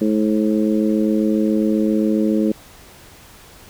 harmonic tone, 107.4 Hz, A2, 41 cents flat, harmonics 2 / 3 / 4 / 5, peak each -17 / -19 / -24 / -26 dBFS, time 0.01-2.52 s, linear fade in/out 5 ms, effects pink hiss -44 dBFS RMS until 3.69 s

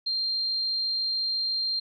sine tone, 4182 Hz, C8, 2 cents flat, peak -25 dBFS, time 0.06-1.8 s, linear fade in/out 10 ms, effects none

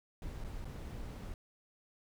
brown noise with dropouts, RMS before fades -43 dBFS, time 0.22-1.34 s, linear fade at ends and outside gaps 1 ms, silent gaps 0.44-0.446 / 0.645-0.653 s, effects none

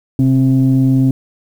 sine tone pair together, 130.55 / 265.2 Hz, C3 / C4, -3 / +23 cents, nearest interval octave, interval 1226 cents, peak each -10 dBFS, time 0.19-1.11 s, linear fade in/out 2 ms, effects tanh soft clip ceiling -4 dBFS + 7-bit

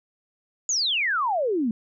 sine exponential sweep, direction down, 7040 to 211.9 Hz, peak -21 dBFS, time 0.69-1.71 s, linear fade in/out 2 ms, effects none

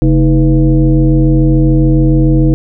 sine tone with frequency modulation, 136.5 Hz, C#3, 26 cents flat, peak -5 dBFS, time 0.02-2.54 s, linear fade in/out 0 ms, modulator 180 Hz, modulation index 1.3, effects none

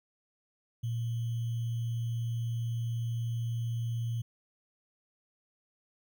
sine tone with sample-and-hold, 116.54 Hz, A#2, in tune, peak -30 dBFS, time 0.83-4.22 s, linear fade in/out 10 ms, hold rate 3150 Hz, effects none

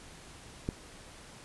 click, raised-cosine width 3 ms, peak -18 dBFS, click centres 0.689 s, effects pink hiss -51 dBFS RMS until 1.44 s + resampled to 24000 Hz

